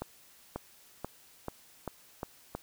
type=accelerating click train; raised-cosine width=1 ms; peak=-21 dBFS; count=7; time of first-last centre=0.02-2.55 s; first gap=540 ms; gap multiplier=0.9; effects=white hiss -59 dBFS RMS until 2.62 s